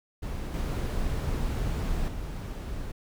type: noise with level steps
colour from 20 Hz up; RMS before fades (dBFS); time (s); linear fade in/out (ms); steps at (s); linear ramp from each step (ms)
brown; -33 / -29 / -35; 0.22-2.92; 10; 0.54 / 2.08; 2
effects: none